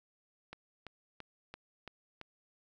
click train, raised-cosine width 0.3 ms, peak -29 dBFS, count 6, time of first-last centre 0.53-2.214 s, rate 2.97 Hz, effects none

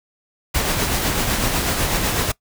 pink noise with tremolo, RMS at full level -19 dBFS, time 0.54-2.32 s, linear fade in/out 10 ms, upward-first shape sine, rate 8 Hz, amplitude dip 35%, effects noise-tail reverb RT60 0.1 s tail -21 dB re dry

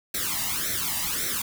white noise with flanger, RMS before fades -28 dBFS, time 0.14-1.42 s, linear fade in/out 5 ms, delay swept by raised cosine 0.51 to 1.06 ms, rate 1.8 Hz, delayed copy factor +0.85, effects none

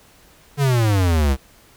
square exponential sweep, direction down, 146.83 to 64.7 Hz, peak -15 dBFS, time 0.57-1.37 s, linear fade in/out 50 ms, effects pink hiss -51 dBFS RMS until 1.76 s

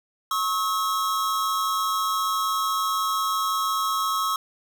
square tone pair together, 1093.8 / 1288 Hz, C#6 / E6, -23 / -41 cents, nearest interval minor third, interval 282 cents, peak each -26 / -26 dBFS, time 0.31-4.36 s, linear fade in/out 2 ms, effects none

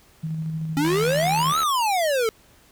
sine tone with tremolo, 159.1 Hz, D#3, 39 cents sharp, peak -24 dBFS, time 0.23-1.53 s, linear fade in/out 10 ms, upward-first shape square, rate 13 Hz, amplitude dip 25%
square exponential two-way sweep, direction up then down, 270.8 to 1352 to 431.3 Hz, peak -20 dBFS, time 0.77-2.29 s, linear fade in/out 0 ms, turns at 1.59 s
click train, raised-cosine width 0.3 ms, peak -16 dBFS, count 59, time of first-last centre 0.85-1.632 s, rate 74.2 Hz
effects pink hiss -55 dBFS RMS until 2.71 s

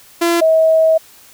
sawtooth / sine tone pair in turn, 340 / 641.8 Hz, F4 / E5, -46 / -46 cents, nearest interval major seventh, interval 1100 cents, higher second, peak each -8 dBFS, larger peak neither, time 0.21-0.41 / 0.41-0.98 s, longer second, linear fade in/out 10 ms, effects white hiss -44 dBFS RMS until 1.33 s

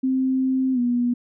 sine tone with pitch glide, 261.6 to 242.7 Hz, C4 to B3, 0 to -30 cents, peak -18 dBFS, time 0.03-1.14 s, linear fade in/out 10 ms, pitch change -130 cents, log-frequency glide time 0.73-0.79 s, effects none

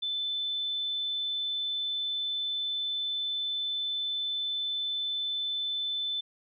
sine tone, 3520 Hz, A7, in tune, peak -29 dBFS, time 0.02-6.21 s, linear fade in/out 10 ms, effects none

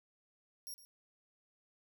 15% pulse tone with echo, 5588 Hz, F8, in tune, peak -38 dBFS, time 0.67-0.74 s, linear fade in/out 0 ms, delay 110 ms, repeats 1, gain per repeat -14 dB, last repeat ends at 0.85 s, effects none

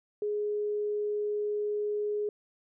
sine tone, 417.2 Hz, G#4, 8 cents sharp, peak -28 dBFS, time 0.22-2.29 s, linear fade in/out 2 ms, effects none

